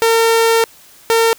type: tone pair in turn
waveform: sawtooth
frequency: 455.4 / 455.4 Hz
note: A#4 / A#4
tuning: -40 / -40 cents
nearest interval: unison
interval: 0 cents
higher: neither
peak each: -6 dBFS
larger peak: neither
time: 0.02-0.64 / 1.1-1.33 s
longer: first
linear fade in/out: 0 ms
effects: white hiss -44 dBFS RMS until 1.38 s